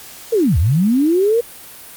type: linear two-way sweep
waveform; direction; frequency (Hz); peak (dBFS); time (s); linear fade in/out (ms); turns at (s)
sine; down then up; 482.6 to 68 to 482.6; -11; 0.32-1.41; 10; 0.58
effects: white hiss -37 dBFS RMS until 1.96 s + Opus 48 kbps